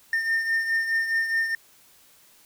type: beating tone pair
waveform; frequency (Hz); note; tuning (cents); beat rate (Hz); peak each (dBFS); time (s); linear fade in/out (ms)
triangle; 1813 / 1817.8; A#6 / A#6; -49 / -44; 4.8; -21 / -29; 0.13-1.55; 2
effects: white hiss -56 dBFS RMS until 2.45 s